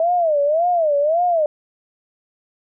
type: tone with vibrato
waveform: sine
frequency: 638 Hz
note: D#5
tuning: 43 cents sharp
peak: -14 dBFS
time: 0-1.46 s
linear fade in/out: 2 ms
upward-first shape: sine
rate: 1.8 Hz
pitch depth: 200 cents each way
effects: none